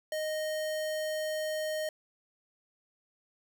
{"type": "tone", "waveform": "square", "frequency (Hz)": 620, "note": "D#5", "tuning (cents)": -6, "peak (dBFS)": -32, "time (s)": [0.12, 1.89], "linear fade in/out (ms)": 2, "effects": []}